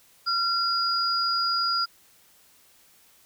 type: tone pair together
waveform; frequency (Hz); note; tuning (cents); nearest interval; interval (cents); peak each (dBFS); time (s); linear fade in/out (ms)
sine; 1371 / 4886; F6 / D#8; -32 / -32; octave + minor seventh; 2200; -25; 0.26-1.86; 20
effects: white hiss -58 dBFS RMS until 3.25 s